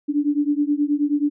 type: beating tone pair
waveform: sine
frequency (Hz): 287.9 / 297.3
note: D4 / D4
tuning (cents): -34 / +21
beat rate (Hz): 9.4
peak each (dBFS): -20 / -21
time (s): 0.08-1.3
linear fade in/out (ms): 20
effects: none